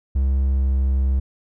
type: tone with pitch glide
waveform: triangle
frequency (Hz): 67 to 66.46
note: C2 to C2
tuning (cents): +42 to +28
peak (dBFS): -14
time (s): 0.15-1.2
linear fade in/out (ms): 10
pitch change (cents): -14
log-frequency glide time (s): 0.48-0.72
effects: none